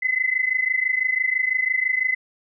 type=tone pair together; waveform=sine; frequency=2019 / 2045 Hz; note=B6 / C7; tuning=+38 / -40 cents; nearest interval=unison; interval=22 cents; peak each=-22 dBFS; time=0.02-2.15 s; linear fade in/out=10 ms; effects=none